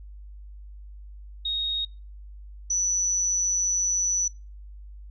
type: tone pair in turn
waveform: sine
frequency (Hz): 3744 / 5943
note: A#7 / F#8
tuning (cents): +7 / +7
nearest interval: minor sixth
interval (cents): 800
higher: second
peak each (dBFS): -25 / -22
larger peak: second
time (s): 1.45-1.85 / 2.7-4.28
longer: second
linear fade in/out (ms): 5
effects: noise-tail reverb RT60 0.3 s tail -24 dB re dry + added 50 Hz sine -40 dBFS peak until 5.1 s